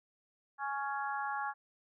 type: harmonic tone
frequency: 278.2 Hz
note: C#4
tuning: 6 cents sharp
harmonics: 3 / 4 / 5 / 6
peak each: -37 / -40 / -41 / -42 dBFS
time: 0.58-1.54 s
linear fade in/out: 50 ms
effects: none